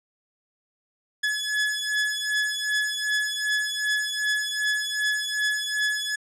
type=beating tone pair; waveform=sawtooth; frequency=1702 / 1704.6 Hz; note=G#6 / G#6; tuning=+42 / +45 cents; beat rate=2.6 Hz; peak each=-23 / -23 dBFS; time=1.23-6.16 s; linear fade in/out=10 ms; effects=low-pass 9000 Hz 12 dB/octave